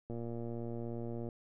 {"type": "click train", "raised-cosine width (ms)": 2, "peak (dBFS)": -29, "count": 140, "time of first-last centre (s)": [0.1, 1.288], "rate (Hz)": 117, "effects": []}